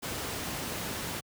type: noise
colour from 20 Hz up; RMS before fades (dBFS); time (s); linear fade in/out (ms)
pink; -35; 0.02-1.21; 20
effects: high-pass 80 Hz 12 dB/octave